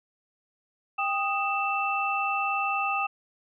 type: tone cluster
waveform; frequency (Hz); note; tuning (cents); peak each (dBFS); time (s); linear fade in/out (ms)
sine; 792 / 1243 / 2661; G5 / D#6 / E7; +18 / -2 / +16; -29; 0.98-3.07; 10
effects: none